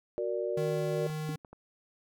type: chord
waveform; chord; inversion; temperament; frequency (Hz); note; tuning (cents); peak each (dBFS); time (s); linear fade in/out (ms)
sine; Gb augmented; none; equal; 370 / 466.2 / 587.3; Gb4 / Bb4 / D5; 0 / 0 / 0; -34; 0.18-1.07; 0
type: tone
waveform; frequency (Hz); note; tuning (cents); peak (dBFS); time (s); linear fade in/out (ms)
square; 154.6; D#3; -11; -34; 0.57-1.36; 5
type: clicks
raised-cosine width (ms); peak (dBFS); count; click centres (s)
1; -34; 3; 1.1 / 1.448 / 1.53
type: tone with exponential decay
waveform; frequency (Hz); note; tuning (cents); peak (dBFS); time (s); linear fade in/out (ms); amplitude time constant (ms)
sine; 286.2; D4; -45; -32; 1.29-1.38; 0; 18
effects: none